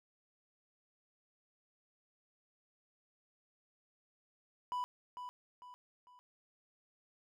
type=tone with echo; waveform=triangle; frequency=990 Hz; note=B5; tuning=4 cents sharp; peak=-33 dBFS; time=4.72-4.84 s; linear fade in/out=0 ms; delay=450 ms; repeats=3; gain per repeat=-8 dB; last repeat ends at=6.19 s; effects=none